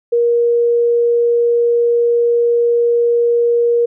sine tone, 472.9 Hz, A#4, 25 cents sharp, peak -10 dBFS, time 0.12-3.86 s, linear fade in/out 10 ms, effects none

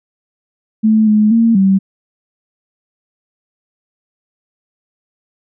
sine tone with pitch steps, 218.1 / 212.6 / 228.9 / 192.9 Hz, A3 / G#3 / A#3 / G3, -15 / +41 / -31 / -28 cents, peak -7 dBFS, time 0.83-1.79 s, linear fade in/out 20 ms, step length 240 ms, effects none

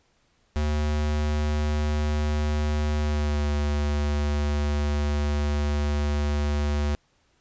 square tone with pitch glide, 75 to 73.33 Hz, D2 to D2, +37 to -2 cents, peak -23 dBFS, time 0.56-6.95 s, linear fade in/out 0 ms, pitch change -39 cents, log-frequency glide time 3.01-3.49 s, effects pink hiss -66 dBFS RMS until 7.4 s + resampled to 16000 Hz

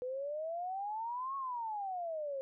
sine exponential two-way sweep, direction up then down, 493.9 to 1108.7 to 528 Hz, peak -36 dBFS, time 0.02-2.41 s, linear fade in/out 0 ms, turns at 1.36 s, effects none

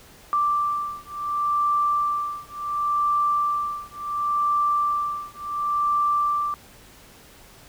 sine beating tone pair, 1174.7 / 1175.4 Hz, D6 / D6, 0 / +1 cents, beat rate 0.7 Hz, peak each -24 / -24 dBFS, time 0.33-6.54 s, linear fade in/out 0 ms, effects pink hiss -49 dBFS RMS until 7.68 s

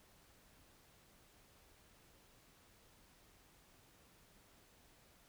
silence, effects pink hiss -67 dBFS RMS until 5.28 s

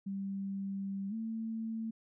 sine tone with pitch glide, 196 to 223.8 Hz, G3 to A3, 0 to +30 cents, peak -35 dBFS, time 0.06-1.91 s, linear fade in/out 10 ms, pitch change +230 cents, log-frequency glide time 1.09-1.14 s, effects none

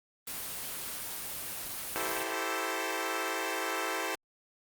white noise, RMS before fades -38 dBFS, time 0.27-2.23 s, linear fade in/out 5 ms
10% pulse chord, A minor seventh, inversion second, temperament equal with one note detuned, 329.6 / 387.7 / 440 / 523.3 Hz, E4 / G4 / A4 / C5, 0 / -19 / 0 / 0 cents, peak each -29 dBFS, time 1.96-4.15 s, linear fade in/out 0 ms
effects Opus 24 kbps

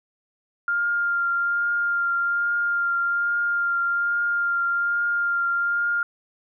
sine tone with vibrato, 1400 Hz, F6, 4 cents sharp, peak -20 dBFS, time 0.68-6.03 s, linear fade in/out 2 ms, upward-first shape triangle, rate 1.2 Hz, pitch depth 16 cents each way, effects none

